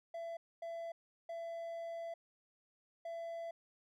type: tone bursts at uneven times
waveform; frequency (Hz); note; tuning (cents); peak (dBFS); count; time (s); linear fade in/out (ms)
triangle; 670; E5; +28; -39; 4; 0.14-0.37 / 0.62-0.92 / 1.29-2.14 / 3.05-3.51; 5
effects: none